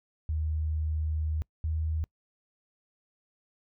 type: tone pair in turn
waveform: sine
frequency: 77.78 / 79 Hz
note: D#2 / D#2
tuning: 0 / +27 cents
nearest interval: unison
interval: 27 cents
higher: second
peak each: -27 dBFS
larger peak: neither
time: 0.29-1.42 / 1.64-2.04 s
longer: first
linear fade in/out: 0 ms
effects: noise-tail reverb RT60 0.1 s tail -26 dB re dry